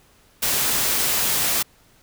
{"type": "noise", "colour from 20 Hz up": "white", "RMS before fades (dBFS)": -21, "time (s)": [0.42, 1.63], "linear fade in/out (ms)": 10, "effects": ["pink hiss -56 dBFS RMS until 2.02 s"]}